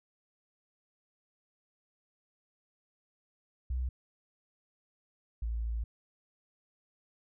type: tone pair in turn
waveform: sine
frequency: 63 / 56.58 Hz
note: B1 / A1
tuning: +35 / +49 cents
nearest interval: major second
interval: 186 cents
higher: first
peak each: -30 / -31 dBFS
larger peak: first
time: 3.7-3.89 / 5.42-5.84 s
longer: second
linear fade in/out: 5 ms
effects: none